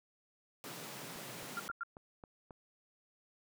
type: high-pass noise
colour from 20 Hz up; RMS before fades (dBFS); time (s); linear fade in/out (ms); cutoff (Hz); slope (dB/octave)
pink; -47; 0.64-1.68; 0; 120; 96
type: click train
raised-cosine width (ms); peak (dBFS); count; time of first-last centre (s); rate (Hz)
1; -36; 6; 1.16-2.508; 3.71
type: tone bursts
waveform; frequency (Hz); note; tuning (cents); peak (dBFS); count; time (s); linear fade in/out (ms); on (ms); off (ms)
sine; 1389; F6; -10; -36; 3; 1.57-1.834; 2; 26; 93
effects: none